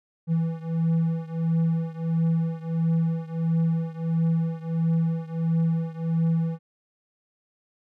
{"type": "beating tone pair", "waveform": "triangle", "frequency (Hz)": [163.9, 165.4], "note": ["E3", "E3"], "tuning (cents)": [-10, 6], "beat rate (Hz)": 1.5, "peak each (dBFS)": [-22, -24], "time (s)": [0.27, 6.59], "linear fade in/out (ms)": 50, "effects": []}